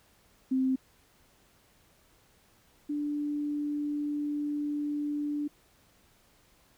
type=tone pair in turn; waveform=sine; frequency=261.6 / 293.6 Hz; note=C4 / D4; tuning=0 / 0 cents; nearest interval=major second; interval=200 cents; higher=second; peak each=-24 / -29 dBFS; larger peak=first; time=0.51-0.76 / 2.89-5.48 s; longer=second; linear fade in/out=10 ms; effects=pink hiss -64 dBFS RMS until 6.77 s